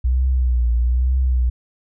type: tone with vibrato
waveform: sine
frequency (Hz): 61.74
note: B1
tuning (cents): 0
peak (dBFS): -14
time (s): 0.04-1.5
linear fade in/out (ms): 10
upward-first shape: triangle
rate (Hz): 1.1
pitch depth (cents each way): 95
effects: none